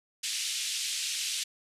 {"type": "band-pass noise", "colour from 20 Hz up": "pink", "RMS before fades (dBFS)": -33, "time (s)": [0.23, 1.44], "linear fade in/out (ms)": 10, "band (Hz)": [2700, 9400], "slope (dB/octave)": 24, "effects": ["resampled to 32000 Hz"]}